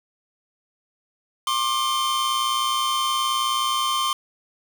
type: tone cluster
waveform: 45% pulse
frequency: 1070 / 1189 / 3090 Hz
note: C6 / D6 / G7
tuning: +38 / +21 / -26 cents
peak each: -24 / -26 / -26 dBFS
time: 1.47-4.13 s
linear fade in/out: 2 ms
effects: none